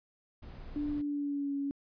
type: noise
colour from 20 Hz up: brown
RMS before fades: -45 dBFS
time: 0.42-1.02 s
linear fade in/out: 10 ms
type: tone with pitch glide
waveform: sine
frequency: 293.7 to 280.1 Hz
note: D4 to C#4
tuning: 0 to +18 cents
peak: -31 dBFS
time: 0.76-1.71 s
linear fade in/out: 0 ms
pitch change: -82 cents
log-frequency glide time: 0.92-1.55 s
effects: resampled to 11025 Hz